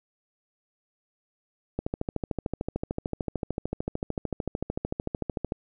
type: click train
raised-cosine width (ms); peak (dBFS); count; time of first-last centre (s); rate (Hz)
2; -15; 51; 1.79-5.521; 13.4
effects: none